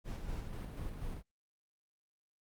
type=noise with tremolo; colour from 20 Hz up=brown; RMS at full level=-40 dBFS; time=0.04-1.23 s; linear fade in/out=50 ms; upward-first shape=square; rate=4.1 Hz; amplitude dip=35%; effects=Opus 48 kbps